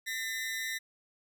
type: ring-modulated tone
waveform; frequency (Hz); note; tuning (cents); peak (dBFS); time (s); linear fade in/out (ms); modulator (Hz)
sawtooth; 1911; A#6; +43; -27; 0.06-0.79; 20; 113
effects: none